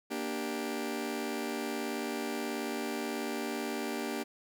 sawtooth chord, G minor, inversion first, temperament just, 235.2 / 294 / 392 Hz, Bb3 / D4 / G4, +16 / +2 / 0 cents, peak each -34 dBFS, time 0.1-4.24 s, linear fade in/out 20 ms, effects none

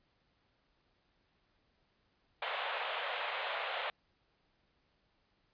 pink band-pass noise, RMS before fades -38 dBFS, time 2.42-3.9 s, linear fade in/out 2 ms, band 520 to 3600 Hz, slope 48 dB/octave, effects pink hiss -75 dBFS RMS until 5.53 s + resampled to 11025 Hz

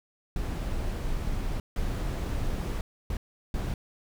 brown noise bursts at uneven times, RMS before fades -30 dBFS, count 4, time 0.36-1.6 / 1.76-2.81 / 3.1-3.17 / 3.54-3.74 s, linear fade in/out 2 ms, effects none

